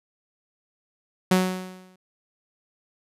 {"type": "tone with exponential decay", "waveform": "sawtooth", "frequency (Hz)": 185, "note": "F#3", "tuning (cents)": 0, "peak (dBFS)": -11, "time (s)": [1.31, 1.96], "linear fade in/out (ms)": 5, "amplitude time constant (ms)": 140, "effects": ["resampled to 32000 Hz"]}